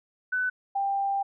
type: tone pair in turn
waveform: sine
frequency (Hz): 1500 / 791.6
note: F#6 / G5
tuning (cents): +23 / +17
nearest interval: major seventh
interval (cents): 1106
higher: first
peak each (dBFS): -24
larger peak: neither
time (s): 0.32-0.5 / 0.75-1.23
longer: second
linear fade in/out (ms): 10
effects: none